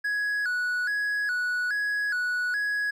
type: tone with vibrato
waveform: triangle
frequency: 1568 Hz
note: G6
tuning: in tune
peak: -23 dBFS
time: 0.04-2.91 s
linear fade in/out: 10 ms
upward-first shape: square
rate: 1.2 Hz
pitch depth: 110 cents each way
effects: none